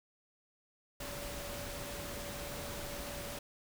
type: tone in noise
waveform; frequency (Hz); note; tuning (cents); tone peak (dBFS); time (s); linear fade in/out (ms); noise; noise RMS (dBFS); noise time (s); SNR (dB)
sine; 574; D5; -40; -47; 1-3.39; 5; pink; -43; 1-3.39; -7
effects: none